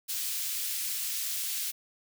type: high-pass noise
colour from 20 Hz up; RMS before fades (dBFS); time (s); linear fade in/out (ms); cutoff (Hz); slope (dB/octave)
white; -33; 0.08-1.72; 20; 2800; 12
effects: none